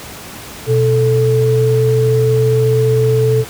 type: tone pair together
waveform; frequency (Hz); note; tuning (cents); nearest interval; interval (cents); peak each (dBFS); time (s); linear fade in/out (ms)
sine; 123.47 / 439; B2 / A4; 0 / -4; octave + minor seventh; 2196; -12; 0.66-3.45; 50
effects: pink hiss -31 dBFS RMS until 3.49 s + high-pass 60 Hz 12 dB/octave